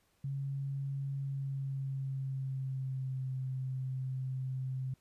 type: tone with pitch glide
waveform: sine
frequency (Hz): 137.8 to 130.67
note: C#3 to C3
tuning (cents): -10 to -2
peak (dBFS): -34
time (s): 0.24-4.94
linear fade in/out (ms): 5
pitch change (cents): -92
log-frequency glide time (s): 1.17-3.31
effects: pink hiss -73 dBFS RMS until 5 s + resampled to 32000 Hz